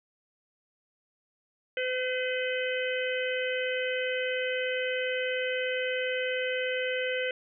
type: harmonic tone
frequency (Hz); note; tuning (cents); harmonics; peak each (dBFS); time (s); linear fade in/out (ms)
509; C5; -48; 1 / 3 / 4 / 5 / 6; -30 / -35 / -36 / -37 / -38; 1.77-7.31; 2
effects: none